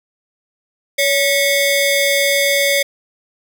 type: ring-modulated tone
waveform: sawtooth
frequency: 1378 Hz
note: F6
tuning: 24 cents flat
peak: -6 dBFS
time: 0.98-2.83 s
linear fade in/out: 10 ms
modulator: 815 Hz
effects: 7-bit